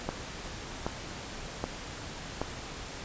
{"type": "click train", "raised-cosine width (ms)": 1, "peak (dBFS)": -16, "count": 4, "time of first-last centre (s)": [0.09, 2.416], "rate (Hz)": 1.29, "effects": ["pink hiss -41 dBFS RMS until 3.04 s", "resampled to 16000 Hz"]}